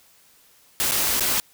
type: noise with dropouts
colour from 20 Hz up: white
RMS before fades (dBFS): -22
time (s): 0.8-1.4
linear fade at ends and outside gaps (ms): 0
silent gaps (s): 0.912-0.919 / 1.197-1.207
effects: white hiss -56 dBFS RMS until 1.53 s